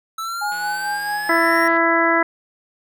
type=linear sweep; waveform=square; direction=up; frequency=1309 to 1863 Hz; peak=-25 dBFS; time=0.18-1.68 s; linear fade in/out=5 ms
type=tone with tremolo; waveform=sine; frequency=830.6 Hz; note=G#5; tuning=in tune; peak=-21 dBFS; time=0.41-1.3 s; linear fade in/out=10 ms; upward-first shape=sine; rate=4.5 Hz; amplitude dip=60%
type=click train; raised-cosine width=0.3 ms; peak=-25 dBFS; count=211; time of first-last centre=0.52-1.77 s; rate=168 Hz
type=harmonic tone; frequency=332.9 Hz; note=E4; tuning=17 cents sharp; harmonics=1 / 2 / 3 / 4 / 5 / 6; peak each=-21 / -21 / -21 / -21 / -21 / -21 dBFS; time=1.29-2.23 s; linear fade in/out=5 ms
effects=none